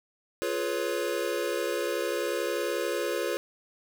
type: chord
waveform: square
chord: C# dominant seventh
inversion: first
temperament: equal with one note detuned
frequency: 349.2 / 422.8 / 493.9 / 554.4 Hz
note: E#4 / G#4 / B4 / C#5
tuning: 0 / +31 / 0 / 0 cents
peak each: -34 dBFS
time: 0.42-3.37 s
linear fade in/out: 0 ms
effects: none